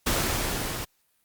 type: noise with level ramp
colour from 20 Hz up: pink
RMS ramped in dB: -24 to -33 dBFS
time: 0.06-0.85 s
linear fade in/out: 10 ms
effects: white hiss -69 dBFS RMS until 1.24 s + Opus 48 kbps